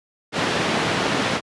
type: band-pass noise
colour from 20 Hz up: pink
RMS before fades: -22 dBFS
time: 0.32-1.41 s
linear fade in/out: 50 ms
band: 160 to 3900 Hz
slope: 12 dB/octave
effects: high-pass 80 Hz 12 dB/octave + resampled to 24000 Hz